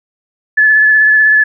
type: tone with vibrato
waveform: sine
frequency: 1726 Hz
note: A6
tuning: 34 cents flat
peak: -5 dBFS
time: 0.57-1.44 s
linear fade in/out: 10 ms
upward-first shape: triangle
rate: 16 Hz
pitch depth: 22 cents each way
effects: none